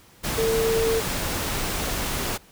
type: tone in noise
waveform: sine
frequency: 449.9 Hz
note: A4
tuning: 39 cents sharp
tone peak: -20 dBFS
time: 0.37-1.01 s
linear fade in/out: 20 ms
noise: pink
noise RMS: -27 dBFS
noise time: 0.23-2.38 s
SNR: +4 dB
effects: pink hiss -53 dBFS RMS until 2.51 s